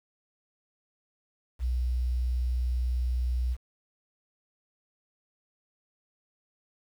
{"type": "tone with quantisation", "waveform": "sine", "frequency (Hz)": 61.7, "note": "B1", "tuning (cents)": -1, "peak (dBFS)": -25, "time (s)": [1.59, 3.57], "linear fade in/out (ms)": 50, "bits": 9, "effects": []}